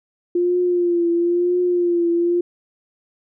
sine tone with vibrato, 349.2 Hz, F4, in tune, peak -15 dBFS, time 0.35-2.41 s, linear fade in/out 5 ms, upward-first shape triangle, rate 1 Hz, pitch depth 50 cents each way, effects none

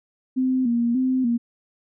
sine tone with vibrato, 246.9 Hz, B3, in tune, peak -18 dBFS, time 0.36-1.38 s, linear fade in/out 20 ms, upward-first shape square, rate 1.7 Hz, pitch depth 79 cents each way, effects none

